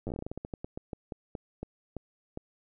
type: slowing click train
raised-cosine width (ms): 2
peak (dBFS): -23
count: 22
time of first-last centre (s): 0.07-2.374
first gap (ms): 9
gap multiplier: 1.21
effects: none